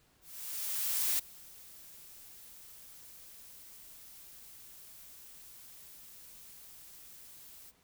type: noise with ADSR envelope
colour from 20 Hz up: blue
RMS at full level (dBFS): -30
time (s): 0.21-7.72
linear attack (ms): 980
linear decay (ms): 7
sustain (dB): -23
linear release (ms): 31
effects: pink hiss -68 dBFS RMS until 7.83 s